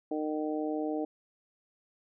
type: harmonic tone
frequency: 153.4 Hz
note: D#3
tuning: 24 cents flat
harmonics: 2 / 3 / 4 / 5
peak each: -32 / -36 / -38 / -40 dBFS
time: 0.11-1.05 s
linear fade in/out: 5 ms
effects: none